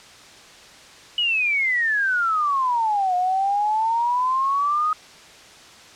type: exponential two-way sweep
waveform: sine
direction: down then up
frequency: 2960 to 715 to 1260 Hz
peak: -18 dBFS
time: 1.18-4.93 s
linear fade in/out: 2 ms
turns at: 3.15 s
effects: white hiss -45 dBFS RMS until 5.95 s + low-pass 6000 Hz 12 dB/octave